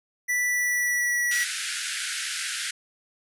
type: tone with pitch glide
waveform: square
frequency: 1970 to 1938.4 Hz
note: B6 to B6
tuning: -5 to -33 cents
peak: -23 dBFS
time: 0.28-1.45 s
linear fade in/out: 20 ms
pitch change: -28 cents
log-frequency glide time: 0.47-1.22 s
type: band-pass noise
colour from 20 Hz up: pink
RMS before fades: -31 dBFS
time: 1.31-2.71 s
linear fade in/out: 5 ms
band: 1400 to 11000 Hz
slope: 96 dB/octave
effects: none